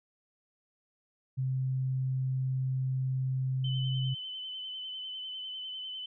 sine tone, 130.81 Hz, C3, in tune, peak -28 dBFS, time 1.37-4.15 s, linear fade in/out 20 ms
sine tone with vibrato, 3041 Hz, F#7, 47 cents sharp, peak -37 dBFS, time 3.64-6.06 s, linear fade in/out 5 ms, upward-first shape triangle, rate 10 Hz, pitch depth 38 cents each way
effects none

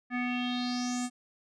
square tone with low-pass filter sweep, 246.9 Hz, B3, in tune, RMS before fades -32 dBFS, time 0.1-1.1 s, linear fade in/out 50 ms, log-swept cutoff 1900 to 8400 Hz, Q 5.6, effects none

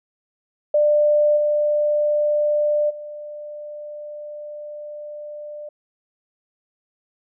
sine tone with level steps, 595 Hz, D5, 22 cents sharp, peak -13 / -16 / -31 dBFS, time 0.74-5.69 s, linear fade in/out 5 ms, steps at 1.36 / 2.89 s, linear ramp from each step 20 ms, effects none

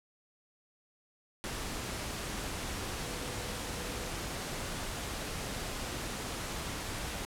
sine tone in noise, 493.9 Hz, B4, in tune, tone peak -48 dBFS, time 3.06-4.1 s, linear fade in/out 0 ms, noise pink, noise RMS -38 dBFS, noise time 1.44-7.25 s, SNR -13 dB, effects low-pass 11000 Hz 12 dB/octave

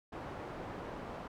white low-pass noise, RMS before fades -44 dBFS, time 0.12-1.28 s, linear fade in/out 10 ms, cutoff 840 Hz, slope 12 dB/octave, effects none

